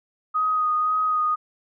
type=tone with vibrato; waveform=sine; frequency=1248 Hz; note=D#6; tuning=5 cents sharp; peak=-19 dBFS; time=0.34-1.36 s; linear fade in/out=20 ms; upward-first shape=sine; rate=1.9 Hz; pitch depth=17 cents each way; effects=none